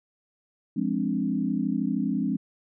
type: chord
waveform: sine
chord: D half-diminished seventh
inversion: first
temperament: equal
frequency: 174.61 / 207.7 / 261.6 / 293.7 Hz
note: F3 / Ab3 / C4 / D4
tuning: 0 / 0 / 0 / 0 cents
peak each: -31 / -28 / -28 / -31 dBFS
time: 0.76-2.37 s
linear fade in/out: 10 ms
effects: none